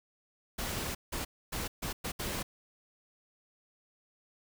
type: noise bursts at uneven times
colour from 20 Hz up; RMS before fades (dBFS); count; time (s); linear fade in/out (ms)
pink; -36; 6; 0.58-0.95 / 1.12-1.25 / 1.52-1.68 / 1.82-1.93 / 2.04-2.12 / 2.19-2.43; 10
effects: none